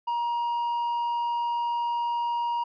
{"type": "tone", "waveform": "triangle", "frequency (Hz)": 947, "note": "A#5", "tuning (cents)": 27, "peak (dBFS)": -23, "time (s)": [0.07, 2.64], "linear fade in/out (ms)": 10, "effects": ["resampled to 11025 Hz"]}